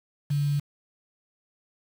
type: tone with quantisation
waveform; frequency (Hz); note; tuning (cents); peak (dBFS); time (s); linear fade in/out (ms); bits
sine; 144.1; D3; -33; -22; 0.3-0.6; 10; 7
effects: none